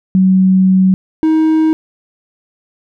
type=tone pair in turn; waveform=sine / triangle; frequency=188 / 316.2 Hz; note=F#3 / D#4; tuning=+28 / +28 cents; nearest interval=major sixth; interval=900 cents; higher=second; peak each=-6 dBFS; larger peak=neither; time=0.15-0.94 / 1.23-1.73 s; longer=first; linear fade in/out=0 ms; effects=none